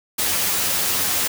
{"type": "noise with comb filter", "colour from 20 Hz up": "white", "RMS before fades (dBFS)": -21, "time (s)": [0.18, 1.28], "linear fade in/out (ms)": 10, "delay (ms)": 11, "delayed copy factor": 0.7, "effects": []}